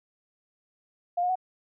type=tone with pitch steps; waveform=sine; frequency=702 / 720 / 743 Hz; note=F5 / F#5 / F#5; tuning=+9 / -47 / +7 cents; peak=-23 dBFS; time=1.17-1.356 s; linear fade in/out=10 ms; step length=62 ms; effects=none